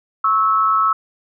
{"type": "tone pair together", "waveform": "sine", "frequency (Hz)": [1100, 1308.1], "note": ["C#6", "E6"], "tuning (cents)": [-14, -14], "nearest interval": "minor third", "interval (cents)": 300, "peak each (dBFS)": [-18, -14], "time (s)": [0.24, 0.93], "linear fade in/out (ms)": 5, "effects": []}